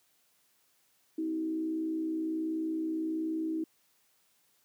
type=tone with frequency modulation; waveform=sine; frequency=319.5 Hz; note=D#4; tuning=46 cents sharp; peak=-30 dBFS; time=1.18-3.64 s; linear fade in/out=5 ms; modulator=61.3 Hz; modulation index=0.42; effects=white hiss -70 dBFS RMS until 4.64 s + high-pass 100 Hz 12 dB/octave